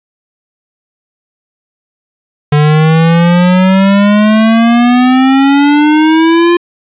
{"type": "exponential sweep", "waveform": "square", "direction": "up", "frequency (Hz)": [146.83, 349.2], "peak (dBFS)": -5, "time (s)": [2.52, 6.57], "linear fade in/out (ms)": 5, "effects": ["resampled to 8000 Hz", "7-bit"]}